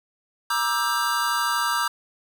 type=chord; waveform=square; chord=E half-diminished seventh; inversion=second; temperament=just; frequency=949.3 / 1186.7 / 1318.5 / 1582.2 Hz; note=Bb5 / D6 / E6 / G6; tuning=+31 / +18 / 0 / +16 cents; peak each=-28 dBFS; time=0.5-1.88 s; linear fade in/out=5 ms; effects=none